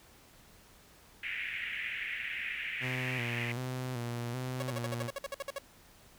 pink band-pass noise, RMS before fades -38 dBFS, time 1.23-3.52 s, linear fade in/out 5 ms, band 1800 to 2700 Hz, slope 48 dB/octave
sawtooth tone with vibrato, 123.47 Hz, B2, in tune, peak -31 dBFS, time 2.8-5.11 s, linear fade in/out 50 ms, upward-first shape square, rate 1.3 Hz, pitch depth 60 cents each way
sawtooth tone bursts, 555 Hz, C#5, 2 cents sharp, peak -31 dBFS, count 13, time 4.6-5.584 s, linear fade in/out 2 ms, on 24 ms, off 56 ms
effects pink hiss -59 dBFS RMS until 6.18 s

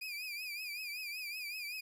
30% pulse tone with vibrato, 2436 Hz, D#7, 37 cents flat, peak -37 dBFS, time 0.01-1.81 s, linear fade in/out 10 ms, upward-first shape triangle, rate 5.3 Hz, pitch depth 110 cents each way, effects none

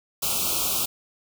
white band-stop noise, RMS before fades -25 dBFS, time 0.22-0.86 s, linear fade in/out 10 ms, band 1400 to 2400 Hz, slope 96 dB/octave, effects none

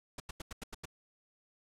pink noise bursts, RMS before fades -42 dBFS, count 7, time 0.18-0.855 s, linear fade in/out 5 ms, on 21 ms, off 88 ms, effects low-pass 10000 Hz 12 dB/octave

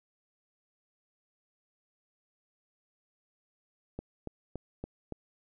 click train, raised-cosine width 2 ms, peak -24 dBFS, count 5, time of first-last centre 3.99-5.123 s, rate 3.53 Hz, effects none

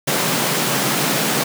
pink high-pass noise, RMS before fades -19 dBFS, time 0.07-1.44 s, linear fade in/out 10 ms, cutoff 130 Hz, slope 96 dB/octave, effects none

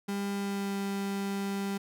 35% pulse tone with pitch glide, 200 to 197.93 Hz, G3 to G3, +35 to +17 cents, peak -29 dBFS, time 0.08-1.78 s, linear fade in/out 10 ms, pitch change -18 cents, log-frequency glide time 0.3-0.77 s, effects none

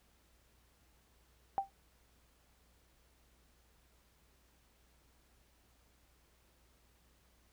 sine tone with exponential decay, 784 Hz, G5, in tune, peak -26 dBFS, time 1.58-1.7 s, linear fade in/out 0 ms, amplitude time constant 24 ms, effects added 60 Hz sine -70 dBFS peak until 7.52 s + pink hiss -71 dBFS RMS until 7.52 s

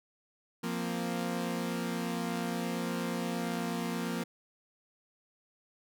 sawtooth chord, F suspended fourth, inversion none, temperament equal, 174.61 / 233.1 / 261.6 Hz, F3 / Bb3 / C4, 0 / 0 / 0 cents, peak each -32 / -31 / -37 dBFS, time 0.63-4.24 s, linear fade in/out 10 ms, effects none

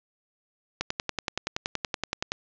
click train, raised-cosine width 0.2 ms, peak -10 dBFS, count 17, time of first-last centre 0.81-2.319 s, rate 10.6 Hz, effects resampled to 16000 Hz + 8-bit

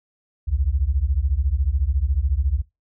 sine beating tone pair, 61.74 / 75.74 Hz, B1 / D#2, 0 / -46 cents, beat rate 14 Hz, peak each -21 dBFS, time 0.47-2.62 s, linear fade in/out 20 ms, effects noise-tail reverb RT60 0.2 s tail -19 dB re dry

